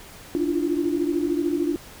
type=tone cluster; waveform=sine; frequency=293.4 / 336.5 / 349.9 Hz; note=D4 / E4 / F4; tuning=-2 / +36 / +3 cents; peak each=-24 / -26 / -26 dBFS; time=0.35-1.76 s; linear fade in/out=0 ms; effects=pink hiss -44 dBFS RMS until 2 s